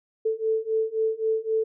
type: beating tone pair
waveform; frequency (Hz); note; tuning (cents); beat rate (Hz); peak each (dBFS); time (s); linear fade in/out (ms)
sine; 440 / 443.8; A4 / A4; 0 / +15; 3.8; -26 / -25; 0.25-1.64; 10
effects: none